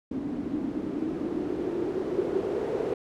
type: noise with low-pass filter sweep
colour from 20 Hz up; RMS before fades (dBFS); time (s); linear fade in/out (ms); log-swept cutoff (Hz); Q
blue; -30; 0.11-2.94; 5; 260 to 430; 6.1
effects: none